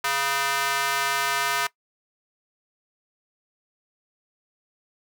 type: tone with high-pass filter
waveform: square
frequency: 138.59 Hz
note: C#3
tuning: in tune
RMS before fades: -25 dBFS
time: 0.04-1.67 s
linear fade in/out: 5 ms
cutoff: 1200 Hz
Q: 1.4
effects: noise-tail reverb RT60 0.1 s tail -20 dB re dry